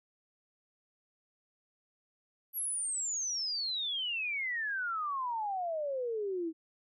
sine exponential sweep, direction down, 11840 to 314.7 Hz, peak -32 dBFS, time 2.53-6.53 s, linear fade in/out 50 ms, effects none

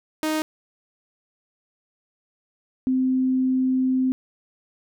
sawtooth / sine tone pair in turn, 311.1 / 258.9 Hz, D#4 / C4, 0 / -18 cents, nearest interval minor third, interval 318 cents, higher first, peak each -18 dBFS, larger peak neither, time 0.23-0.42 / 2.87-4.12 s, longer second, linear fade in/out 0 ms, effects none

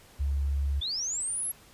sine tone, 70 Hz, C#2, 18 cents sharp, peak -25 dBFS, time 0.19-0.81 s, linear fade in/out 20 ms
sine linear sweep, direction up, 3365 to 11420 Hz, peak -29 dBFS, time 0.81-1.52 s, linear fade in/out 10 ms
effects pink hiss -55 dBFS RMS until 1.73 s + resampled to 32000 Hz

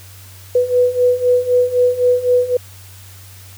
sine beating tone pair, 492.5 / 496.4 Hz, B4 / B4, -5 / +9 cents, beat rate 3.9 Hz, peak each -16 / -13 dBFS, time 0.55-2.57 s, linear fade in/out 5 ms, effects added 95 Hz sine -38 dBFS peak until 3.57 s + white hiss -42 dBFS RMS until 3.57 s

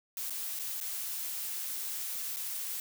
blue noise with dropouts, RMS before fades -37 dBFS, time 0.17-2.8 s, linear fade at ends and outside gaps 1 ms, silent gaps 0.298-0.305 / 0.591-0.596 / 0.802-0.811 / 2.362-2.368 s, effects none

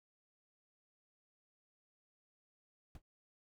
brown noise with exponential decay, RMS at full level -44 dBFS, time 2.95-3.02 s, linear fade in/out 2 ms, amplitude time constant 15 ms, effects none

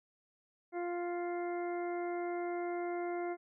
harmonic tone, 349.5 Hz, F4, 1 cent sharp, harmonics 1 / 2 / 3 / 4 / 5 / 6, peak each -36 / -40 / -51 / -50 / -57 / -50 dBFS, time 0.72-3.37 s, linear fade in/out 50 ms, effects none

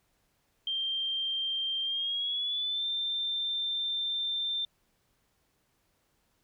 sine tone with pitch glide, 3168 to 3577 Hz, G7 to A7, +18 to +28 cents, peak -29 dBFS, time 0.67-4.65 s, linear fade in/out 2 ms, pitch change +210 cents, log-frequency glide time 1.83-2.86 s, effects pink hiss -73 dBFS RMS until 6.43 s

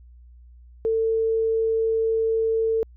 sine tone, 448 Hz, A4, 31 cents sharp, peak -19 dBFS, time 0.85-2.83 s, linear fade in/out 0 ms, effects added 60 Hz sine -45 dBFS peak until 2.96 s

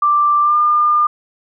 sine tone with pitch glide, 1178 to 1204.8 Hz, D6 to D6, +5 to +44 cents, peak -10 dBFS, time 0.02-1.07 s, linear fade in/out 5 ms, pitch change +39 cents, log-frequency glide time 0.42-0.56 s, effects none

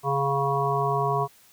harmonic tone with a mistuned harmonic, 138.59 Hz, C#3, in tune, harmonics 1 / 3 / 5 / 7 / 8, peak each -28 / -28 / -28 / -28 / -28 dBFS, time 0.03-1.28 s, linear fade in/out 50 ms, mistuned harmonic 5, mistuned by +23 cents, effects white hiss -56 dBFS RMS until 1.52 s

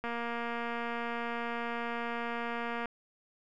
click train, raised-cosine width 0.5 ms, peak -22 dBFS, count 663, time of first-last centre 0.04-2.857 s, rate 235 Hz, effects none

